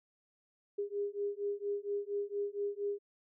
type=beating tone pair; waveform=sine; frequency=404.3 / 408.6 Hz; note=G#4 / G#4; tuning=-46 / -28 cents; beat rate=4.3 Hz; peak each=-37 / -37 dBFS; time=0.78-2.99 s; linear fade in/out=10 ms; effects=none